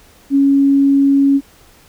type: tone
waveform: sine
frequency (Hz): 277.2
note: C#4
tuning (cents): 0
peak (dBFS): -8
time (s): 0.3-1.41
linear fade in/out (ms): 50
effects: pink hiss -47 dBFS RMS until 1.88 s